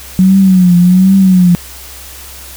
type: tone with vibrato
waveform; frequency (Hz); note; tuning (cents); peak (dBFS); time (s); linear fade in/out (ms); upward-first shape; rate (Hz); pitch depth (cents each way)
sine; 184.3; F#3; -7; -3; 0.19-1.55; 0; triangle; 1.3; 100
effects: added 65 Hz sine -34 dBFS peak until 2.56 s + white hiss -31 dBFS RMS until 2.56 s